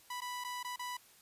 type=tone with dropouts; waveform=sawtooth; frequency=987.8 Hz; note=B5; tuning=in tune; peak=-35 dBFS; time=0.1-0.97 s; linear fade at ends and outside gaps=5 ms; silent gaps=0.206-0.217 / 0.44-0.446 / 0.63-0.646 / 0.761-0.793 s; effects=white hiss -62 dBFS RMS until 1.21 s + resampled to 32000 Hz